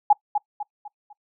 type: tone with echo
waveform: sine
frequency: 830.6 Hz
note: G#5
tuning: in tune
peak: -10 dBFS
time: 0.1-0.13 s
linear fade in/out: 5 ms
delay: 250 ms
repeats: 4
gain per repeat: -8 dB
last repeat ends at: 1.13 s
effects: noise-tail reverb RT60 0.1 s tail -23 dB re dry